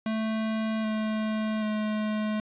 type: tone with pitch steps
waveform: square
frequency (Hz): 220 / 217 / 214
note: A3 / A3 / A3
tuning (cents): 0 / -24 / -48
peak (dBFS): -27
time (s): 0.06-2.4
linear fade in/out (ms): 2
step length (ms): 780
effects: resampled to 8000 Hz + 9-bit